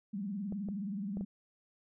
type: tone with vibrato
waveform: sine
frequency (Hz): 199.5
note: G3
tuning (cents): +31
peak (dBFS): -35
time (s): 0.13-1.25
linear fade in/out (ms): 10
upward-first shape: sine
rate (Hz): 19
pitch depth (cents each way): 140
type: clicks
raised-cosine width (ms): 2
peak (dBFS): -31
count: 4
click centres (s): 0.524 / 0.687 / 1.171 / 1.21
effects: none